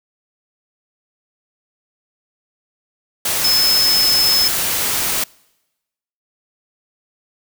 sine tone in noise, 5200 Hz, E8, 24 cents flat, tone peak -13 dBFS, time 3.44-4.48 s, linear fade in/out 5 ms, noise white, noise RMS -19 dBFS, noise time 3.25-5.24 s, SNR +3 dB, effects noise-tail reverb RT60 1.0 s tail -26 dB re dry

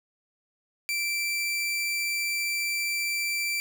sawtooth tone, 2341 Hz, D7, 6 cents flat, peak -23 dBFS, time 0.89-3.6 s, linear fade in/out 0 ms, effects none

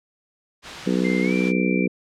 white noise, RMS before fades -32 dBFS, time 0.62-1.53 s, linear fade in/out 50 ms
harmonic tone, 62.2 Hz, B1, 13 cents sharp, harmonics 3 / 4 / 5 / 6 / 7 / 8, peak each -22 / -24 / -26 / -28 / -29 / -30 dBFS, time 0.86-1.88 s, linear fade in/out 10 ms
sine tone with pitch glide, 2093 to 2349 Hz, C7 to D7, 0 to 0 cents, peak -27 dBFS, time 1.04-1.87 s, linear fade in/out 10 ms, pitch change +200 cents, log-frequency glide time 1.21-1.33 s
effects low-pass 4000 Hz 12 dB/octave

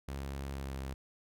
sawtooth tone with pitch glide, 68.6 to 67.03 Hz, C#2 to C2, -17 to +42 cents, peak -34 dBFS, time 0.08-0.94 s, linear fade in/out 5 ms, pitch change -41 cents, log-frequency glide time 0.52-0.76 s, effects none

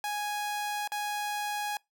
sawtooth tone with dropouts, 830 Hz, G#5, 1 cent flat, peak -27 dBFS, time 0.04-1.77 s, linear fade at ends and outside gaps 1 ms, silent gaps 0.875-0.919 s, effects noise-tail reverb RT60 0.2 s tail -25 dB re dry

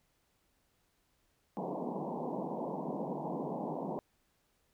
pink band-pass noise, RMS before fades -38 dBFS, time 1.57-3.99 s, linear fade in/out 0 ms, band 150 to 1000 Hz, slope 96 dB/octave, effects pink hiss -75 dBFS RMS until 4.73 s

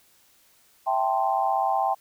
sine chord, A minor seventh, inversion second, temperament equal, 659.3 / 784 / 880 / 1046.5 Hz, E5 / G5 / A5 / C6, 0 / 0 / 0 / 0 cents, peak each -29 / -23 / -29 / -29 dBFS, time 0.86-1.95 s, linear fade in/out 20 ms, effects white hiss -60 dBFS RMS until 2 s

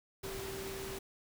sine tone in noise, 387.4 Hz, G4, 20 cents flat, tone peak -42 dBFS, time 0.23-0.99 s, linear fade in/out 10 ms, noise pink, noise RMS -44 dBFS, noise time 0.23-0.99 s, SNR -1 dB, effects none

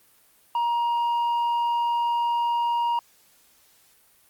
sine tone with tanh clipping, 945 Hz, A#5, 23 cents sharp, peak -22 dBFS, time 0.55-2.99 s, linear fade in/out 2 ms, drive 4 dB, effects white hiss -59 dBFS RMS until 4.29 s + Opus 32 kbps

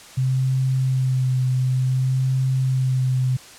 sine tone with vibrato, 129.8 Hz, C3, 13 cents flat, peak -17 dBFS, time 0.17-3.37 s, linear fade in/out 10 ms, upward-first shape sine, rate 0.55 Hz, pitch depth 20 cents each way, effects white hiss -43 dBFS RMS until 3.58 s + low-pass 9000 Hz 12 dB/octave

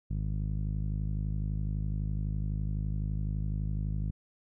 sawtooth tone with low-pass filter, 51.91 Hz, G#1, in tune, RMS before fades -32 dBFS, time 0.1-4.11 s, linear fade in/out 10 ms, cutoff 160 Hz, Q 2, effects none

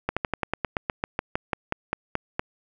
slowing click train, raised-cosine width 0.5 ms, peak -9 dBFS, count 17, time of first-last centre 0.09-2.395 s, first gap 76 ms, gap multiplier 1.08, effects none

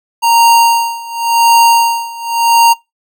square tone with tremolo, 928 Hz, A#5, 8 cents flat, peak -5 dBFS, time 0.22-2.74 s, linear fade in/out 20 ms, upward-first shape sine, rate 0.91 Hz, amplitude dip 90%, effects noise-tail reverb RT60 0.2 s tail -22 dB re dry

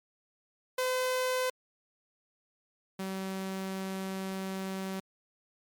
sawtooth tone pair in turn, 510 / 191.03 Hz, C5 / G3, -44 / -44 cents, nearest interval octave + perfect fourth, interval 1700 cents, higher first, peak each -24 / -30 dBFS, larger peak first, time 0.78-1.5 / 2.99-5 s, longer second, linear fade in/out 5 ms, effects MP3 96 kbps

